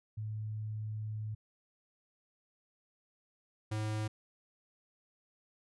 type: tone pair in turn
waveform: sine / square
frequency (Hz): 107.8 / 107.8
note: A2 / A2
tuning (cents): -35 / -35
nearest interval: unison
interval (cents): 0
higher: neither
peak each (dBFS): -36 / -34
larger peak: second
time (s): 0.17-1.35 / 3.71-4.08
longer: first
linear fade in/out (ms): 10
effects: resampled to 24000 Hz